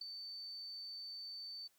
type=tone with ADSR envelope; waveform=sine; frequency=4547 Hz; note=C#8; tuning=43 cents sharp; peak=-39 dBFS; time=0.01-1.68 s; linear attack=5 ms; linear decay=10 ms; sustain=-6 dB; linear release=14 ms; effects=white hiss -74 dBFS RMS until 1.78 s